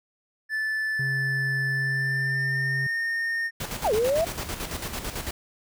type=tone with pitch glide; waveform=triangle; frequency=1750 to 1831.7 Hz; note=A6 to A#6; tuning=-10 to -31 cents; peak=-23 dBFS; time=0.49-3.51 s; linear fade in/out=50 ms; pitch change=+79 cents; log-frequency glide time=1.69-2.87 s
type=tone; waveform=triangle; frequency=135.4 Hz; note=C#3; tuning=40 cents flat; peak=-26 dBFS; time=0.99-2.87 s; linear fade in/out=5 ms
type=noise with tremolo; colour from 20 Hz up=pink; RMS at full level=-31 dBFS; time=3.6-5.31 s; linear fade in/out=5 ms; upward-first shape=square; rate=9 Hz; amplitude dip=55%
type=exponential two-way sweep; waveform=sine; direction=down then up; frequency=987.8 to 410.6 to 691 Hz; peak=-20 dBFS; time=3.84-4.25 s; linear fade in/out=10 ms; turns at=3.93 s
effects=none